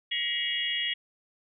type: tone cluster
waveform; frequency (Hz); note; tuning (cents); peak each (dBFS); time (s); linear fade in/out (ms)
sine; 1908 / 2051 / 2249 / 2867 / 3317; A#6 / C7 / C#7 / F7 / G#7; +40 / -35 / +24 / +45 / -3; -35 / -39 / -38 / -31 / -31; 0.11-0.94; 10
effects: none